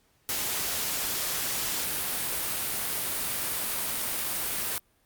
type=noise; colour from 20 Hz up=white; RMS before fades=-30 dBFS; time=0.29-4.78 s; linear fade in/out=0 ms; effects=pink hiss -67 dBFS RMS until 5.05 s + Opus 48 kbps